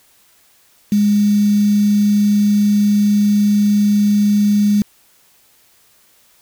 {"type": "tone with quantisation", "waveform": "sine", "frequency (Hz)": 206.2, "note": "G#3", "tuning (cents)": -12, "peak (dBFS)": -10, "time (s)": [0.92, 4.82], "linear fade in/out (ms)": 2, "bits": 5, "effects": ["white hiss -53 dBFS RMS until 6.41 s"]}